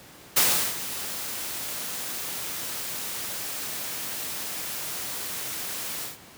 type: noise with ADSR envelope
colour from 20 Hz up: white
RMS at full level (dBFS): -19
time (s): 0.36-6.18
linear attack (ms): 10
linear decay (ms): 370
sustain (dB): -14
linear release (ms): 150
effects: pink hiss -48 dBFS RMS until 6.37 s + high-pass 100 Hz 12 dB/octave